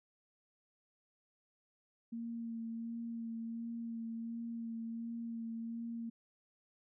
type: tone with vibrato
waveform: sine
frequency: 230 Hz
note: A#3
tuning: 23 cents flat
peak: -39 dBFS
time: 2.12-6.1 s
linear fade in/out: 10 ms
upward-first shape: sine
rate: 1.4 Hz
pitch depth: 18 cents each way
effects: none